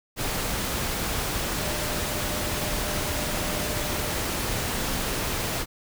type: tone in noise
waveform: sine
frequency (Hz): 600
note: D5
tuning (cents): +37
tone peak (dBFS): -37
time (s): 1.55-4.2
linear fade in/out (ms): 50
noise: pink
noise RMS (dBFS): -28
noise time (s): 0.16-5.66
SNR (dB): -12
effects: none